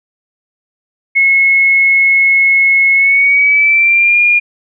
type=tone with pitch glide; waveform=sine; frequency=2180 to 2419 Hz; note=C#7 to D#7; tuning=-29 to -49 cents; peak=-6 dBFS; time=1.15-4.4 s; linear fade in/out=20 ms; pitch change=+180 cents; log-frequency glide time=2.94-4.19 s; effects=none